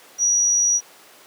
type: tone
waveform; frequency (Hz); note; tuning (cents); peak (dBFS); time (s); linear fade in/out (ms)
sine; 5800; F#8; -35; -15; 0.18-0.81; 50
effects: pink hiss -47 dBFS RMS until 1.26 s + high-pass 400 Hz 12 dB/octave